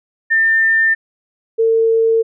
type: tone pair in turn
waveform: sine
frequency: 1798 / 451.6 Hz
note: A6 / A4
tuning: +37 / +45 cents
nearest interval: 2 octaves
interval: 2392 cents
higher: first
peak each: -10 dBFS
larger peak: neither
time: 0.3-0.95 / 1.58-2.23 s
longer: neither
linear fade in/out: 20 ms
effects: none